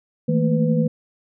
sine tone cluster, 161.2 / 216.3 / 227.9 / 499.7 Hz, E3 / A3 / A#3 / B4, -38 / -29 / -39 / +20 cents, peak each -19 / -24 / -21 / -24 dBFS, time 0.28-0.88 s, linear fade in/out 10 ms, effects none

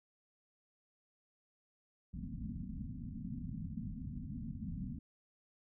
white low-pass noise, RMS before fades -43 dBFS, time 2.13-4.99 s, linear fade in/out 10 ms, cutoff 260 Hz, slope 96 dB/octave, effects none

